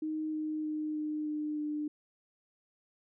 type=tone with pitch steps; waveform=sine; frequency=311.1 / 308.8 / 306.5 / 304.2 / 301.9 / 299.6 Hz; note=D#4 / D#4 / D#4 / D#4 / D4 / D4; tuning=0 / -13 / -26 / -39 / +48 / +35 cents; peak=-32 dBFS; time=0.02-1.88 s; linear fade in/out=5 ms; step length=310 ms; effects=none